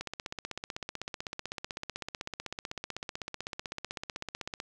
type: click train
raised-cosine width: 0.2 ms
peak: -19 dBFS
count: 74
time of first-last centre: 0.01-4.601 s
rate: 15.9 Hz
effects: none